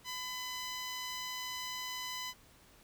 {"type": "tone", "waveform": "10% pulse", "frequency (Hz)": 1006, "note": "B5", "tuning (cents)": 32, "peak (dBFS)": -30, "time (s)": [0.04, 2.34], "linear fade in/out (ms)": 50, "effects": ["pink hiss -62 dBFS RMS until 2.83 s"]}